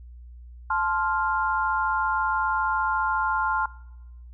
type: chord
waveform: sine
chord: F major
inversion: first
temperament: just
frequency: 873.1 / 1047.7 / 1396.9 Hz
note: A5 / C6 / F6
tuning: -14 / +2 / 0 cents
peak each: -26 dBFS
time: 0.7-3.66 s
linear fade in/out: 5 ms
effects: noise-tail reverb RT60 1.0 s tail -22 dB re dry + added 60 Hz sine -41 dBFS peak until 4.33 s